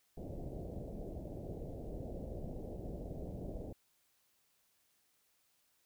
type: low-pass noise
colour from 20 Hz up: pink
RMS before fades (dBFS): -44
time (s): 0.17-3.73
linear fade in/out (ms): 5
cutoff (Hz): 670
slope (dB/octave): 48
effects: white hiss -75 dBFS RMS until 5.85 s